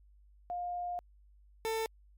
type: tone pair in turn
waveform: sine / 30% pulse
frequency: 708 / 446 Hz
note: F5 / A4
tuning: +23 / +23 cents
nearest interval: minor sixth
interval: 800 cents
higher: first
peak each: -34 / -29 dBFS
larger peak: second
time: 0.5-0.99 / 1.65-1.86 s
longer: first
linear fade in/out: 0 ms
effects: added 50 Hz sine -58 dBFS peak until 2.17 s + MP3 96 kbps